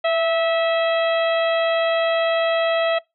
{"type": "harmonic tone with a mistuned harmonic", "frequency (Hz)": 651, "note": "E5", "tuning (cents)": -22, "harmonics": [1, 2, 3, 4, 5, 6], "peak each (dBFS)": [-17, -27, -28, -30, -30, -37], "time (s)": [0.04, 2.99], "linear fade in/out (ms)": 10, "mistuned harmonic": 1, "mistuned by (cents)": 32, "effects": ["noise-tail reverb RT60 0.2 s tail -24 dB re dry"]}